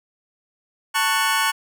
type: chord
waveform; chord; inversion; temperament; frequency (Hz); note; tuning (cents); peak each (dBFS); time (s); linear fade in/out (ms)
25% pulse; F# minor; first; just; 888 / 1110 / 1480; A5 / C#6 / F#6; +16 / +2 / 0; -19; 0.94-1.52; 20
effects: none